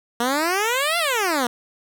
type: exponential two-way sweep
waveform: 10% pulse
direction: up then down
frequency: 231.4 to 705 to 231.4 Hz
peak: -11 dBFS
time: 0.2-1.47 s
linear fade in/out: 2 ms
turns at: 0.98 s
effects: none